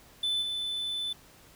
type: tone with level steps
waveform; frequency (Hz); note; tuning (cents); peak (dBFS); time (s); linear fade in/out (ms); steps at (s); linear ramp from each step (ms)
triangle; 3511; A7; -4; -25 / -29; 0.23-1.13; 5; 0.41; 20
effects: pink hiss -56 dBFS RMS until 1.55 s